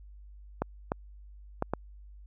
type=clicks; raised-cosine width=1 ms; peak=-14 dBFS; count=4; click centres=0.62 / 0.919 / 1.624 / 1.736 s; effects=added 50 Hz sine -47 dBFS peak until 2.26 s